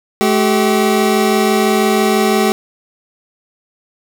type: tone pair together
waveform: 25% pulse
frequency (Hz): 215 / 384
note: A3 / G4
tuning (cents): -40 / -36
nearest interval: minor seventh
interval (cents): 1004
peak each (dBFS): -10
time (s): 0.21-2.52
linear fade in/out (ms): 0
effects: none